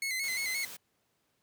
sawtooth tone with vibrato, 2116 Hz, C7, 19 cents sharp, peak -28 dBFS, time 0.02-0.65 s, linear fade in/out 2 ms, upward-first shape square, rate 5.7 Hz, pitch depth 56 cents each way
white noise, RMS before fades -45 dBFS, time 0.23-0.77 s, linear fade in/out 10 ms
effects pink hiss -75 dBFS RMS until 1.42 s + high-pass 100 Hz 12 dB/octave

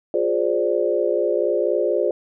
sine chord, D half-diminished seventh, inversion first, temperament equal with one note detuned, 354.5 / 415.3 / 523.3 / 587.3 Hz, F4 / Ab4 / C5 / D5, +26 / 0 / 0 / 0 cents, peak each -23 dBFS, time 0.14-2.11 s, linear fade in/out 2 ms, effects none

